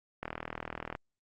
click train, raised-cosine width 0.5 ms, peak -21 dBFS, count 30, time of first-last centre 0.23-0.951 s, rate 40.2 Hz, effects Opus 48 kbps

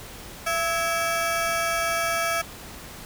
25% pulse ring-modulated tone, 989 Hz, B5, 2 cents sharp, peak -16 dBFS, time 0.46-2.42 s, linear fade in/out 10 ms, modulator 316 Hz, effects pink hiss -41 dBFS RMS until 3.05 s

